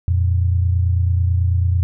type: tone pair together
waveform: sine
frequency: 87 / 116.13 Hz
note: F2 / A#2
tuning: -6 / -6 cents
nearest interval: perfect fourth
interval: 500 cents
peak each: -14 / -22 dBFS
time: 0.08-1.83 s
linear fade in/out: 0 ms
effects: none